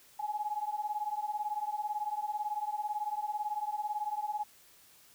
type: beating tone pair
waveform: sine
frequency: 830.6 / 848.6 Hz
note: G#5 / G#5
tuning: 0 / +37 cents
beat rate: 18 Hz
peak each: -36 / -35 dBFS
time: 0.19-4.44 s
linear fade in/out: 10 ms
effects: white hiss -60 dBFS RMS until 5.14 s